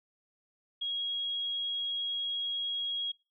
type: tone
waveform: sine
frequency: 3297 Hz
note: G#7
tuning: 13 cents flat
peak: -31 dBFS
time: 0.81-3.12 s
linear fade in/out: 10 ms
effects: noise-tail reverb RT60 0.3 s tail -25 dB re dry